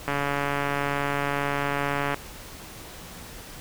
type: click train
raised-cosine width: 0.5 ms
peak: -11 dBFS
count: 294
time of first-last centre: 0.08-2.143 s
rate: 142 Hz
effects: pink hiss -42 dBFS RMS until 3.6 s